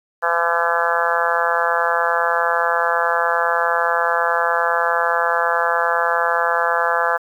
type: harmonic tone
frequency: 169.6 Hz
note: E3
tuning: 50 cents sharp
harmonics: 3 / 4 / 5 / 6 / 7 / 8 / 9 / 10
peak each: -24 / -24 / -24 / -24 / -24 / -24 / -24 / -24 dBFS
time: 0.22-7.18 s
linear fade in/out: 20 ms
effects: 8-bit